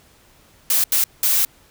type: noise bursts at uneven times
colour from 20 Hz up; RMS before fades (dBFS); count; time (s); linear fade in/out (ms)
blue; -17; 3; 0.7-0.84 / 0.92-1.04 / 1.23-1.45; 2
effects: pink hiss -53 dBFS RMS until 1.7 s